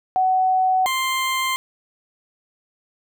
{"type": "tone pair in turn", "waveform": ["sine", "20% pulse"], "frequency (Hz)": [749, 1048.8], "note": ["F#5", "C6"], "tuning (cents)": [21, 4], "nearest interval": "tritone", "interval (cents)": 583, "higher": "second", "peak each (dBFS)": -15, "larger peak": "neither", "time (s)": [[0.16, 0.86], [0.86, 1.56]], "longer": "neither", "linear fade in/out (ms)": 0, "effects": []}